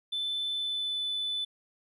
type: tone with pitch glide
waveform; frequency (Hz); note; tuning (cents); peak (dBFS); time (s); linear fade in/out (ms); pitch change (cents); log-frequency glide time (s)
triangle; 3520 to 3498; A7 to A7; 0 to -11; -27; 0.12-1.45; 10; -11; 0.52-0.98
effects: tanh soft clip ceiling -26 dBFS + resampled to 32000 Hz